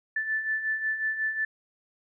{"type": "beating tone pair", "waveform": "sine", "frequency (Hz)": [1752, 1757.5], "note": ["A6", "A6"], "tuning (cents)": [-8, -2], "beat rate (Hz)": 5.5, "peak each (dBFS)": [-34, -27], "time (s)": [0.16, 1.45], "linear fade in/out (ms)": 5, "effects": []}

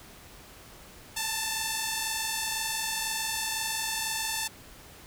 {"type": "tone pair together", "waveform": "5% pulse", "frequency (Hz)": [875, 897], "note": ["A5", "A5"], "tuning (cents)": [-10, 33], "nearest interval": "unison", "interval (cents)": 43, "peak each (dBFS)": -20, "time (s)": [1.16, 4.48], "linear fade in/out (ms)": 10, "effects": ["pink hiss -50 dBFS RMS until 5.06 s"]}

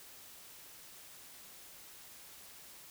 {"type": "silence", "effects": ["white hiss -54 dBFS RMS until 2.9 s"]}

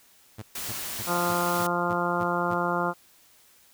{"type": "tone bursts", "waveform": "sawtooth", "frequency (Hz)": 108.1, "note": "A2", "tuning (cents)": -30, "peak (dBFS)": -31, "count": 8, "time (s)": [0.38, 2.544], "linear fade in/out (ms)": 10, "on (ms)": 43, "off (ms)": 260}
{"type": "noise", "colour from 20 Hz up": "white", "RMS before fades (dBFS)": -34, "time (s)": [0.55, 1.67], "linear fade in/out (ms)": 5}
{"type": "harmonic tone", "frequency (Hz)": 174.61, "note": "F3", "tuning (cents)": 0, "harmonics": [1, 2, 3, 4, 5, 6, 7, 8], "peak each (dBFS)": [-32, -32, -32, -32, -32, -32, -32, -32], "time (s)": [1.06, 2.94], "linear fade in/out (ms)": 50}
{"effects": ["white hiss -58 dBFS RMS until 3.73 s"]}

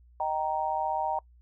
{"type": "chord", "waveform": "sine", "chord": "Eb major", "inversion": "none", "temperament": "just", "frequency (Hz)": [622.3, 777.8, 933.4], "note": ["Eb5", "G5", "Bb5"], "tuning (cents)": [0, -14, 2], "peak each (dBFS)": [-34, -30, -30], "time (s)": [0.2, 1.19], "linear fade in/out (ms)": 2, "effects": ["noise-tail reverb RT60 0.1 s tail -24 dB re dry", "added 60 Hz sine -54 dBFS peak until 1.41 s"]}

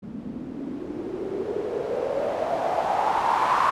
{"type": "noise with low-pass filter sweep", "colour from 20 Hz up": "blue", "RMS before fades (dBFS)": -26, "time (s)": [0.02, 3.71], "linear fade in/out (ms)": 20, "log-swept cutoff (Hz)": [210, 1100], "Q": 6.2, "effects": []}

